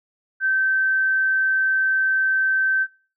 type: tone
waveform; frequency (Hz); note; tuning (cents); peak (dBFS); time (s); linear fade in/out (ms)
sine; 1548; G6; -22; -17; 0.4-2.87; 50
effects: noise-tail reverb RT60 0.4 s tail -21 dB re dry